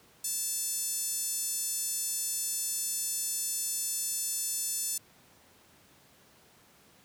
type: tone with high-pass filter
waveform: 5% pulse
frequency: 880 Hz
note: A5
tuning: in tune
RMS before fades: -33 dBFS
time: 0.24-4.98 s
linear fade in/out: 5 ms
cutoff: 7500 Hz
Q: 1
effects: pink hiss -60 dBFS RMS until 7.04 s + high-pass 100 Hz 12 dB/octave